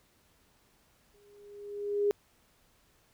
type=tone with exponential growth; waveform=sine; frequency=409 Hz; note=G#4; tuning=26 cents flat; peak=-22 dBFS; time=1.14-2.11 s; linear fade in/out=0 ms; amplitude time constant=210 ms; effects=pink hiss -67 dBFS RMS until 3.13 s